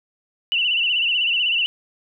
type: tone with vibrato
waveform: sine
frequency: 2839 Hz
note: F7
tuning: 28 cents sharp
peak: -17 dBFS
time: 0.52-1.66 s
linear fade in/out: 0 ms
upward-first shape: sine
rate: 16 Hz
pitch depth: 100 cents each way
effects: none